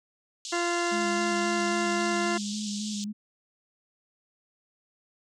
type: band-pass noise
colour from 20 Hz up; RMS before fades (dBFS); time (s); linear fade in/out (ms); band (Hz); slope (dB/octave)
white; -38; 0.45-3.04; 0; 3100 to 7600; 48
type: harmonic tone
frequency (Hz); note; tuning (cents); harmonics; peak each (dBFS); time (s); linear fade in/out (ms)
345.9; F4; -17; 1 / 2 / 3 / 4 / 5 / 6 / 8; -29 / -32 / -34 / -35 / -36 / -37 / -38; 0.52-2.38; 10
type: tone with vibrato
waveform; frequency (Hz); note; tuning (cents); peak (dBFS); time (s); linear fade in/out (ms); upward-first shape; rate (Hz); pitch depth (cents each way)
sine; 208.2; G#3; +5; -31; 0.91-3.13; 20; square; 3.7; 27
effects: none